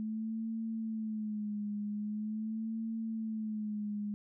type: tone with vibrato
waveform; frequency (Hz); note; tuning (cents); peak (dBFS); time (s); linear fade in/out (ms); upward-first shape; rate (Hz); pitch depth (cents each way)
sine; 215.7; A3; -34; -34; 0-4.14; 0; sine; 0.43; 70
effects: none